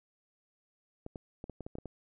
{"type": "clicks", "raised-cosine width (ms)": 2, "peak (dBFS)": -28, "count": 9, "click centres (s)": [1.064, 1.158, 1.441, 1.497, 1.607, 1.665, 1.754, 1.785, 1.857], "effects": []}